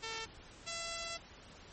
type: tone pair in turn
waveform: 5% pulse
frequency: 448.5 / 672 Hz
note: A4 / E5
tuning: +33 / +33 cents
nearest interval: perfect fifth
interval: 700 cents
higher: second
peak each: -28 dBFS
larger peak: neither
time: 0.02-0.26 / 0.66-1.18 s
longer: second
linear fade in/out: 20 ms
effects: pink hiss -55 dBFS RMS until 1.72 s + MP3 32 kbps